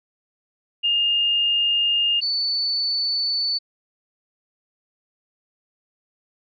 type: tone pair in turn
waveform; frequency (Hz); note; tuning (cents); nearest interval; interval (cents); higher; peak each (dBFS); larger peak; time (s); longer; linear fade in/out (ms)
sine; 2826 / 4486; F7 / C#8; +20 / +20; minor sixth; 800; second; -17 / -20; first; 0.83-2.21 / 2.21-3.59; neither; 20
effects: none